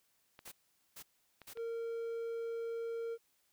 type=clicks; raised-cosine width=0.3 ms; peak=-36 dBFS; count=4; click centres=0.391 / 0.477 / 1.417 / 1.573 s
type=noise bursts; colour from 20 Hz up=white; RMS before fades=-50 dBFS; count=3; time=0.45-1.537 s; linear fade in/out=10 ms; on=69 ms; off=440 ms
type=tone; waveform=triangle; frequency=460.9 Hz; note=A#4; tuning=20 cents flat; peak=-35 dBFS; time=1.55-3.18 s; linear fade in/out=50 ms
effects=white hiss -75 dBFS RMS until 3.52 s